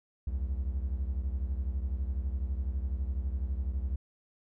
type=beating tone pair; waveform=triangle; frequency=63.4 / 75.4 Hz; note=B1 / D2; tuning=+46 / +46 cents; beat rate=12 Hz; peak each=-29 / -34 dBFS; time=0.27-3.96 s; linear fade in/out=5 ms; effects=none